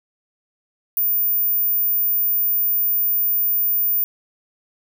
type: tone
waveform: sine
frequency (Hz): 14800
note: A#9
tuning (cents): -14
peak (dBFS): -16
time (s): 0.97-4.04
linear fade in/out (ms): 0
effects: none